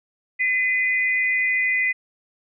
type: tone pair together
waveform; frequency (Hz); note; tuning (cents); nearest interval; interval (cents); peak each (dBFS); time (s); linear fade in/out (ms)
sine; 2027 / 2460; B6 / D#7; +45 / -20; minor third; 335; -19 / -25; 0.39-1.93; 20
effects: none